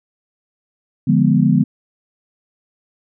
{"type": "chord", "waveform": "sine", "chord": "D diminished seventh", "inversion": "none", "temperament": "equal", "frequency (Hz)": [146.83, 174.61, 207.7, 246.9], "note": ["D3", "F3", "Ab3", "Cb4"], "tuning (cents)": [0, 0, 0, 0], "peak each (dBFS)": -16, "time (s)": [1.07, 1.64], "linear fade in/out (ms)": 10, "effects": []}